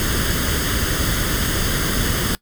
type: noise with comb filter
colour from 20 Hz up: pink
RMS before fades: -20 dBFS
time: 0-2.35 s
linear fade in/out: 0 ms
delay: 0.61 ms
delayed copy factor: +0.65
effects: noise-tail reverb RT60 0.1 s tail -21 dB re dry